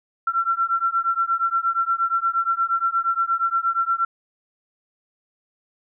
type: beating tone pair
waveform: sine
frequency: 1352 / 1360.5 Hz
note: E6 / F6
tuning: +43 / -46 cents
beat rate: 8.5 Hz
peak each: -22 dBFS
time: 0.27-4.05 s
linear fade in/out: 5 ms
effects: none